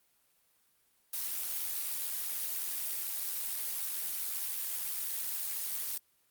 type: noise with amplitude modulation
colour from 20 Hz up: blue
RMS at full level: -34 dBFS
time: 1.13-5.98 s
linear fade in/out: 5 ms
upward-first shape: sine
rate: 86.8 Hz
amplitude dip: 40%
effects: white hiss -71 dBFS RMS until 6.3 s + Opus 32 kbps